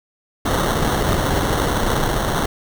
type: noise with sample-and-hold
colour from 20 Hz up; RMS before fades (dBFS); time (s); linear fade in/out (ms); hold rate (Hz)
pink; -19; 0.45-2.46; 5; 2450
effects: none